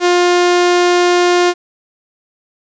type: tone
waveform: sawtooth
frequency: 353.9 Hz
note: F4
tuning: 23 cents sharp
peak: -5 dBFS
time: 0-1.54 s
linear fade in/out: 50 ms
effects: resampled to 16000 Hz + 7-bit